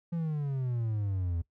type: exponential sweep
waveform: triangle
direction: down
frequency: 172 to 82 Hz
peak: -27 dBFS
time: 0.12-1.42 s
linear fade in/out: 10 ms
effects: noise-tail reverb RT60 0.1 s tail -19 dB re dry